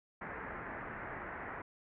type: low-pass noise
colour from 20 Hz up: white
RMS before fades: -44 dBFS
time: 0.21-1.62 s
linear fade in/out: 5 ms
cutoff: 2000 Hz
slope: 48 dB/octave
effects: none